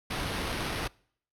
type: noise with sample-and-hold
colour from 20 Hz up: pink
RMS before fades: -33 dBFS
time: 0.1-0.88 s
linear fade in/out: 10 ms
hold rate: 7350 Hz
effects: noise-tail reverb RT60 0.6 s tail -25 dB re dry + low-pass 12000 Hz 12 dB/octave